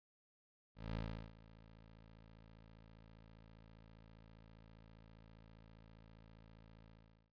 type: tone with ADSR envelope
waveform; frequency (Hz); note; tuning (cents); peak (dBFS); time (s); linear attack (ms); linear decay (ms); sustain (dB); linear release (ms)
15% pulse; 55; A1; 0; -33; 0.75-7.32; 200; 370; -20; 450
effects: resampled to 11025 Hz